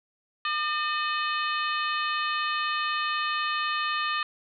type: harmonic tone with a mistuned harmonic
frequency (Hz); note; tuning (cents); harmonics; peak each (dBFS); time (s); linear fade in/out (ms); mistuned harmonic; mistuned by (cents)
604; D5; +48; 2 / 3 / 4 / 5 / 6 / 7; -28 / -32 / -34 / -36 / -38 / -39; 0.45-4.23; 2; 4; +89
effects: none